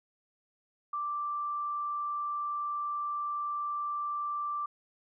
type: tone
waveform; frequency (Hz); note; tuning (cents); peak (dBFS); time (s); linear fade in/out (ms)
sine; 1174.7; D6; 0; -31; 0.93-4.66; 5
effects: none